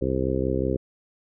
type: harmonic tone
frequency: 65.41 Hz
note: C2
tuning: in tune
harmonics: 1 / 2 / 3 / 4 / 5 / 6 / 7 / 8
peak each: -30 / -30 / -33 / -30 / -30 / -28 / -32 / -31 dBFS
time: 0.01-0.77 s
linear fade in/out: 10 ms
effects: none